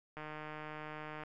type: click train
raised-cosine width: 0.5 ms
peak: -30 dBFS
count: 164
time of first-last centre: 0.17-1.235 s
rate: 153 Hz
effects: none